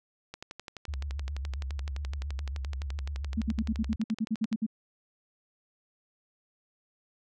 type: click train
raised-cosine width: 0.2 ms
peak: -23 dBFS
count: 50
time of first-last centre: 0.34-4.528 s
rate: 11.7 Hz
type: tone with vibrato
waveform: sine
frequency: 69.3 Hz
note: C#2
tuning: in tune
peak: -32 dBFS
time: 0.88-3.96 s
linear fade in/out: 5 ms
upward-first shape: square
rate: 7.3 Hz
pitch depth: 85 cents each way
type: tone bursts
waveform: sine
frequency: 220 Hz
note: A3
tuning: in tune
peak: -25 dBFS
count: 13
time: 3.37-4.665 s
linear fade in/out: 10 ms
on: 47 ms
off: 57 ms
effects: none